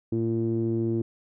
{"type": "tone with low-pass filter", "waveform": "sawtooth", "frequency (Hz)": 114, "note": "A#2", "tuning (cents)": -38, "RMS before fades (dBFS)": -26, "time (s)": [0.12, 1.02], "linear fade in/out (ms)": 5, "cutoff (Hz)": 320, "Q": 6.4, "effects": []}